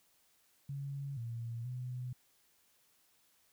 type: tone with pitch steps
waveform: sine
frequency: 139.5 / 116.5 / 125.4 Hz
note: C#3 / A#2 / B2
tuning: +11 / -1 / +27 cents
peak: -38 dBFS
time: 0.69-2.13 s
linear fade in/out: 5 ms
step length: 480 ms
effects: white hiss -71 dBFS RMS until 3.52 s